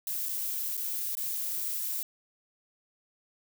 violet noise with dropouts, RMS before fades -33 dBFS, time 0.07-2.03 s, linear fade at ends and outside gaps 1 ms, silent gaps 0.287-0.291 / 0.769-0.776 / 1.152-1.17 s, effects none

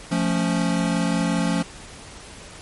square chord, F augmented, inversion none, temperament equal, 174.61 / 220 / 277.2 Hz, F3 / A3 / C#4, 0 / 0 / 0 cents, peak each -23 / -26 / -26 dBFS, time 0.11-1.63 s, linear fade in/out 10 ms, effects pink hiss -41 dBFS RMS until 2.61 s + MP3 48 kbps

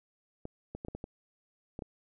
clicks, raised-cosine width 2 ms, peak -26 dBFS, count 8, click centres 0.454 / 0.75 / 0.849 / 0.884 / 0.95 / 1.041 / 1.791 / 1.822 s, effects none

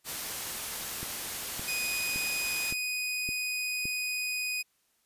white noise, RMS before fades -36 dBFS, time 0.04-2.75 s, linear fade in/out 50 ms
click train, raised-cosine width 3 ms, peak -27 dBFS, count 6, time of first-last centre 1.03-3.855 s, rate 1.77 Hz
sawtooth tone, 2489 Hz, D#7, in tune, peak -27 dBFS, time 1.67-4.63 s, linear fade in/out 20 ms
effects white hiss -72 dBFS RMS until 5.05 s + resampled to 32000 Hz

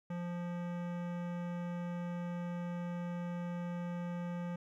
sine tone with hard clipping, 174.61 Hz, F3, in tune, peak -39 dBFS, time 0.1-4.56 s, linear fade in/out 5 ms, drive 18 dB, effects none

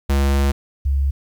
square / sine tone pair in turn, 69.3 / 69.05 Hz, C#2 / C#2, 0 / -6 cents, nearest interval unison, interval 6 cents, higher first, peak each -15 dBFS, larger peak neither, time 0.09-0.52 / 0.85-1.11 s, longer first, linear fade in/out 10 ms, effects 9-bit

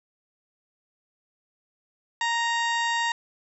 harmonic tone, 932.3 Hz, A#5, in tune, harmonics 1 / 2 / 3 / 4 / 5 / 6 / 7 / 8, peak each -26 / -27 / -34 / -34 / -41 / -44 / -44 / -39 dBFS, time 2.21-3.12 s, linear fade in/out 2 ms, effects none

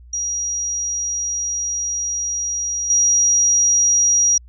sine tone with level steps, 5740 Hz, F8, 47 cents sharp, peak -20 / -12 dBFS, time 0.13-4.38 s, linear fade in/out 5 ms, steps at 2.9 s, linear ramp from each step 2 ms, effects added 60 Hz sine -40 dBFS peak until 4.48 s

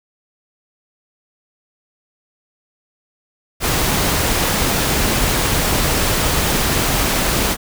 pink noise, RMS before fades -17 dBFS, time 3.6-7.57 s, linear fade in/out 50 ms, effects none

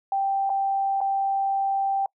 sine tone with dropouts, 784 Hz, G5, in tune, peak -21 dBFS, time 0.12-2.06 s, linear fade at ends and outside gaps 2 ms, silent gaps 0.495-0.5 / 1.006-1.013 s, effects noise-tail reverb RT60 0.1 s tail -26 dB re dry

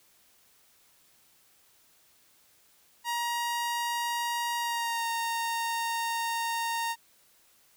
sawtooth tone with pitch glide, 947 to 923.8 Hz, A#5 to A#5, +27 to -16 cents, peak -25 dBFS, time 3.04-6.96 s, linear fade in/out 50 ms, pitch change -43 cents, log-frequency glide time 4.58-5.06 s, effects white hiss -63 dBFS RMS until 7.76 s

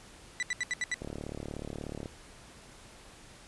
40% pulse tone bursts, 1975.5 Hz, B6, in tune, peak -28 dBFS, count 6, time 0.4-0.942 s, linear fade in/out 0 ms, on 27 ms, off 76 ms
click train, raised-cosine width 2 ms, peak -25 dBFS, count 39, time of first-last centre 1.02-2.058 s, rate 36.6 Hz
effects pink hiss -53 dBFS RMS until 3.47 s + resampled to 24000 Hz

